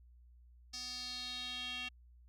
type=tone with band-pass filter sweep; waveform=square; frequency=249.2 Hz; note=B3; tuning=16 cents sharp; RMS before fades=-43 dBFS; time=0.73-1.89 s; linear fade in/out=10 ms; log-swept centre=5200 to 2900 Hz; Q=5.2; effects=added 60 Hz sine -58 dBFS peak until 2.28 s